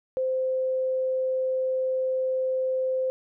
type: tone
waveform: sine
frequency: 519 Hz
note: C5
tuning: 14 cents flat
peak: -23 dBFS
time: 0.17-3.1 s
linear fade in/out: 0 ms
effects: none